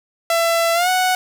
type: tone with pitch glide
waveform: sawtooth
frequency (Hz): 670 to 739.1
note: E5 to F#5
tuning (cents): +28 to -2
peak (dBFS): -11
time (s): 0.3-1.15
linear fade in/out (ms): 2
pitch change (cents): +170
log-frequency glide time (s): 0.74-0.89
effects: 7-bit